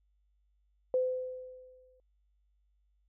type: tone with exponential decay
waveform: sine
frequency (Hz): 510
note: C5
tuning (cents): -44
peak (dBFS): -24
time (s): 0.94-2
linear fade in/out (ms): 1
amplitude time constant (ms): 230
effects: added 50 Hz sine -69 dBFS peak until 3.08 s